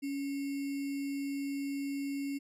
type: tone with sample-and-hold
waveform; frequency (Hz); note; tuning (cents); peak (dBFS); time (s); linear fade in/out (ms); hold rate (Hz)
sine; 279.4; C#4; +14; -33; 0.02-2.39; 20; 2450
effects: resampled to 32000 Hz